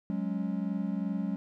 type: chord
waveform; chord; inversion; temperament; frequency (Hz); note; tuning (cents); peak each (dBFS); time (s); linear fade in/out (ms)
triangle; F# suspended second; none; equal; 185 / 207.7 / 277.2; F#3 / G#3 / C#4; 0 / 0 / 0; -31 / -31 / -35; 0.1-1.36; 0
effects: none